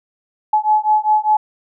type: beating tone pair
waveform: sine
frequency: 852 / 857 Hz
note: G#5 / A5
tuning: +44 / -46 cents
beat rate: 5 Hz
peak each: -15 dBFS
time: 0.53-1.37 s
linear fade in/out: 5 ms
effects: none